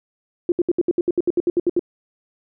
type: tone bursts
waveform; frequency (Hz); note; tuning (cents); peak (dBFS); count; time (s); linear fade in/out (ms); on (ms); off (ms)
sine; 349.2; F4; 0; -14; 14; 0.49-1.794; 2; 30; 68
effects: none